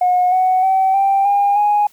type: tone with pitch steps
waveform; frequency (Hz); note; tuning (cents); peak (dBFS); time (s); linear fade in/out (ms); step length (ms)
sine; 724 / 743.9 / 764.4 / 785.4 / 807 / 829.3; F#5 / F#5 / G5 / G5 / G#5 / G#5; -38 / +9 / -44 / +3 / -50 / -3; -10; 0.01-1.87; 5; 310
effects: tanh soft clip ceiling -7 dBFS + white hiss -52 dBFS RMS until 1.92 s